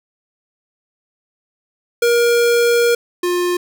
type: tone pair in turn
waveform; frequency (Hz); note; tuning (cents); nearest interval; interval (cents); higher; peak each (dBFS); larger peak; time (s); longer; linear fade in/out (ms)
square; 473.4 / 354.6; A#4 / F4; +27 / +26; perfect fourth; 501; first; -12 / -16; first; 2.02-2.95 / 3.23-3.57; first; 5
effects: none